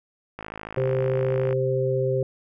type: click train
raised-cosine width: 0.5 ms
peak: -19 dBFS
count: 62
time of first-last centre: 0.39-1.528 s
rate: 53.6 Hz
type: harmonic tone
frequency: 130.81 Hz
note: C3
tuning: in tune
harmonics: 1 / 3 / 4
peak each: -25 / -25 / -25 dBFS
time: 0.77-2.23 s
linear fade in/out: 2 ms
effects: none